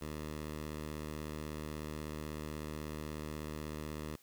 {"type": "tone", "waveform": "10% pulse", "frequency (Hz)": 76.3, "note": "D#2", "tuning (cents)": -33, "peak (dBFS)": -32, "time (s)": [0.01, 4.16], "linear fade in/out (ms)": 5, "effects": ["white hiss -65 dBFS RMS until 4.22 s"]}